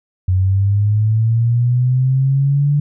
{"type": "linear sweep", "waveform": "sine", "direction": "up", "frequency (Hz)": [91.2, 146.5], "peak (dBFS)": -11, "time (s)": [0.28, 2.8], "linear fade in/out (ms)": 5, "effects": []}